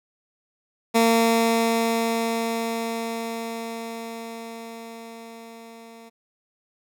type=tone with level ramp; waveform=15% pulse; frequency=228.7 Hz; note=A#3; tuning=33 cents flat; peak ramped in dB=-9 to -37 dBFS; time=0.94-6.1 s; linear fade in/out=20 ms; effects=none